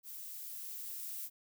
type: noise with level ramp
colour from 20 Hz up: violet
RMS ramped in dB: -47 to -42 dBFS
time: 0.03-1.3 s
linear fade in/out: 50 ms
effects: none